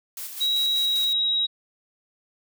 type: noise with tremolo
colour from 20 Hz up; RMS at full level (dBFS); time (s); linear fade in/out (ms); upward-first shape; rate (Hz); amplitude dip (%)
blue; -34; 0.17-1.13; 2; square; 5.1; 40
type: tone with pitch glide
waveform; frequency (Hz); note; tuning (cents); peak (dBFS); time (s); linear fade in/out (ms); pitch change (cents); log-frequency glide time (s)
sine; 3852 to 3828; B7 to A#7; -44 to +45; -20; 0.4-1.47; 20; -11; 0.73-0.98
effects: none